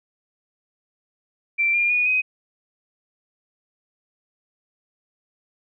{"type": "tone with pitch steps", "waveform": "sine", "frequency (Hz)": [2349, 2403, 2457, 2513], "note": ["D7", "D7", "D#7", "D#7"], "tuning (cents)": [0, 39, -22, 17], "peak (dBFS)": -17, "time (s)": [1.58, 2.22], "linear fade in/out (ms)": 20, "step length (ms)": 160, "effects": []}